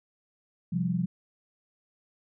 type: chord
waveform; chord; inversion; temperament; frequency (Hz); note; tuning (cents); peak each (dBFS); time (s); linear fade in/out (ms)
sine; C suspended fourth; none; equal; 130.81 / 174.61 / 196; C3 / F3 / G3; 0 / 0 / 0; -33 / -27 / -32; 0.72-1.06; 10
effects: none